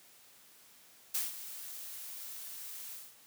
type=noise with ADSR envelope; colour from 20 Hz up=blue; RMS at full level=-32 dBFS; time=1.14-3.15 s; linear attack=9 ms; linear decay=170 ms; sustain=-13 dB; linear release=220 ms; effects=white hiss -60 dBFS RMS until 3.26 s + high-pass 100 Hz 12 dB/octave